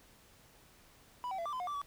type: tone with pitch steps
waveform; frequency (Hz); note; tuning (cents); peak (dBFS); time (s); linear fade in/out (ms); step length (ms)
triangle; 986 / 765 / 675 / 1176 / 1020 / 720 / 1168 / 1140; B5 / G5 / E5 / D6 / C6 / F#5 / D6 / C#6; -3 / -42 / +41 / +2 / -44 / -47 / -10 / +48; -34; 1.24-1.816; 0; 72
effects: pink hiss -62 dBFS RMS until 1.86 s